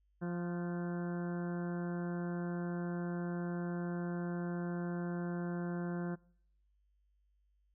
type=harmonic tone with a mistuned harmonic; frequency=174.61 Hz; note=F3; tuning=in tune; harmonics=1 / 2 / 3 / 4 / 5 / 6 / 7 / 8 / 9 / 10; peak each=-36 / -42 / -49 / -50 / -58 / -54 / -60 / -55 / -53 / -61 dBFS; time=0.21-6.16 s; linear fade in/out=20 ms; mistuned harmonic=9; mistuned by=-34 cents; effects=noise-tail reverb RT60 0.7 s tail -25 dB re dry + added 50 Hz sine -70 dBFS peak until 7.74 s